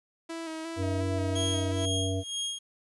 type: tone with vibrato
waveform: sawtooth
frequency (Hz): 324.6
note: E4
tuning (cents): -27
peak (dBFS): -31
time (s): 0.29-1.86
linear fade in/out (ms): 10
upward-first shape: square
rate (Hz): 2.8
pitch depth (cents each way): 28
type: harmonic tone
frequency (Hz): 95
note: F#2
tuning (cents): +46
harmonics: 1 / 3 / 5 / 7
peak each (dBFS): -29 / -34 / -36 / -37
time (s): 0.76-2.24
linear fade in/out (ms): 50
type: tone with tremolo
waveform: sawtooth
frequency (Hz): 3262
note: G#7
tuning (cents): -32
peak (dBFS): -26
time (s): 1.35-2.59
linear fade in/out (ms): 10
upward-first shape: sine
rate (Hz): 2.1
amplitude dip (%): 85
effects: resampled to 24000 Hz + 10-bit